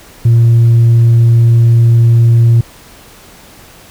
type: tone with tanh clipping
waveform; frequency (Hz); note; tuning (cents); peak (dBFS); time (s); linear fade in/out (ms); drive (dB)
triangle; 116.54; A#2; 0; -4; 0.25-2.61; 5; 6
effects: pink hiss -38 dBFS RMS until 3.9 s